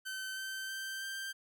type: tone with pitch steps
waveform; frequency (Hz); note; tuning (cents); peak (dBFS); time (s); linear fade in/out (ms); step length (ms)
sawtooth; 1535 / 1547.5 / 1560 / 1572.7; G6 / G6 / G6 / G6; -37 / -23 / -9 / +5; -35; 0.05-1.33; 20; 320
effects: none